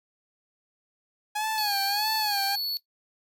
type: tone with vibrato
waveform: sawtooth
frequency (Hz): 831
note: G#5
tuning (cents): +1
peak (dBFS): -23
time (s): 1.35-2.56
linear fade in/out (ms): 10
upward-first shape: sine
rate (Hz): 1.6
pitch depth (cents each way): 94
type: tone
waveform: square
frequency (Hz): 4423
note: C#8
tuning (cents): -5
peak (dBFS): -28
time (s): 1.58-2.77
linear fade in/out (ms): 0
effects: noise-tail reverb RT60 0.1 s tail -17 dB re dry